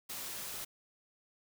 white noise, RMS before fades -42 dBFS, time 0.09-0.65 s, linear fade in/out 10 ms, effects none

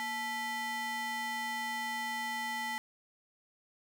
square ring-modulated tone, 552 Hz, C#5, 7 cents flat, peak -32 dBFS, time 0-2.78 s, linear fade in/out 0 ms, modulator 1420 Hz, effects none

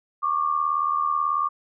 sine tone pair together, 1108.7 / 1187 Hz, C#6 / D6, 0 / +18 cents, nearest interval minor second, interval 118 cents, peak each -24 / -23 dBFS, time 0.22-1.49 s, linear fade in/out 20 ms, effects none

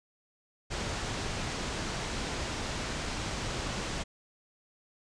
pink low-pass noise, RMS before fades -35 dBFS, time 0.7-4.04 s, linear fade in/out 20 ms, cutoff 7600 Hz, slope 24 dB/octave, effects resampled to 22050 Hz

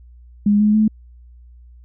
sine tone with pitch steps, 205.9 / 210.8 / 215.9 Hz, G#3 / G#3 / A3, -15 / +26 / -33 cents, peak -11 dBFS, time 0.46-0.88 s, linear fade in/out 5 ms, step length 140 ms, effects added 60 Hz sine -41 dBFS peak until 1.84 s

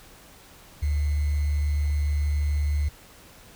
sine tone with sample-and-hold, 73.42 Hz, D2, in tune, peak -21 dBFS, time 0.82-2.89 s, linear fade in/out 10 ms, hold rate 2100 Hz, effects pink hiss -50 dBFS RMS until 3.55 s

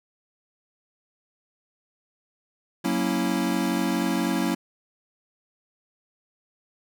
square chord, F# dominant seventh, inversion none, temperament equal, 185 / 233.1 / 277.2 / 329.6 Hz, F#3 / A#3 / C#4 / E4, 0 / 0 / 0 / 0 cents, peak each -29 dBFS, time 2.84-4.55 s, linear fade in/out 10 ms, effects none

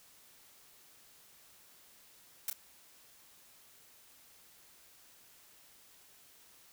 blue noise with echo, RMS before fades -34 dBFS, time 2.48-2.5 s, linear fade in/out 2 ms, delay 30 ms, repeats 1, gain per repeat -6 dB, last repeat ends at 2.53 s, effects white hiss -61 dBFS RMS until 6.72 s

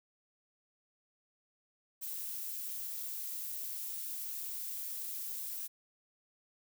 violet noise with amplitude modulation, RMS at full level -39 dBFS, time 2.01-5.68 s, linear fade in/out 20 ms, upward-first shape sine, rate 273 Hz, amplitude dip 35%, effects none

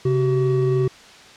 triangle tone pair together, 133.8 / 378.4 Hz, C3 / F#4, +39 / +39 cents, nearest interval octave + tritone, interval 1800 cents, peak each -17 dBFS, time 0.05-0.88 s, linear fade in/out 5 ms, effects white hiss -44 dBFS RMS until 1.36 s + low-pass 5000 Hz 12 dB/octave

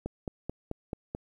click train, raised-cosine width 2 ms, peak -20 dBFS, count 6, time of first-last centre 0.06-1.149 s, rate 4.59 Hz, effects 10-bit

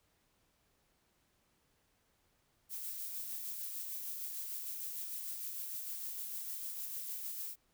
violet noise with tremolo, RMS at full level -41 dBFS, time 2.69-7.56 s, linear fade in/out 50 ms, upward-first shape sine, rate 6.6 Hz, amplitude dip 30%, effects pink hiss -75 dBFS RMS until 7.73 s

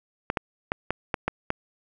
clicks, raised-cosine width 0.5 ms, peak -9 dBFS, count 7, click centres 0.301 / 0.372 / 0.719 / 0.906 / 1.142 / 1.28 / 1.504 s, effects none

